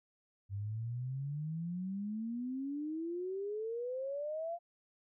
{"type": "exponential sweep", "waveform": "sine", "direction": "up", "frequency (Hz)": [97, 698.5], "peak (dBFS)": -36, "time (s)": [0.49, 4.59], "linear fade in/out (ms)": 50, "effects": []}